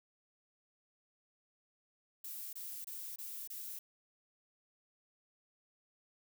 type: noise bursts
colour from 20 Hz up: violet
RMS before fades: -45 dBFS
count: 5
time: 2.24-3.79 s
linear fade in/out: 5 ms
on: 290 ms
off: 25 ms
effects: none